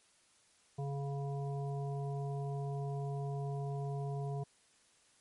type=harmonic tone; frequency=140 Hz; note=C#3; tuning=18 cents sharp; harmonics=1 / 3 / 5 / 7; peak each=-36 / -44 / -46 / -53 dBFS; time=0.78-4.44 s; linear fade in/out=10 ms; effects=white hiss -68 dBFS RMS until 5.2 s + MP3 48 kbps